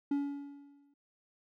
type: tone with exponential decay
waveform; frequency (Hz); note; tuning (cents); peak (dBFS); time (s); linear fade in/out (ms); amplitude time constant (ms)
triangle; 283.3; C#4; +38; -25; 0.11-0.94; 5; 180
effects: none